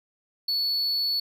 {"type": "tone", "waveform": "triangle", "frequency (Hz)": 4427, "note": "C#8", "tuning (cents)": -3, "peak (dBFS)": -22, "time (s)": [0.48, 1.2], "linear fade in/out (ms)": 5, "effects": []}